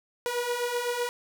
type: beating tone pair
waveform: sawtooth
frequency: 478.6 / 486.5 Hz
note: A#4 / B4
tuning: +46 / -26 cents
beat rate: 7.9 Hz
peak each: -29 / -25 dBFS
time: 0.26-1.09 s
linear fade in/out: 0 ms
effects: none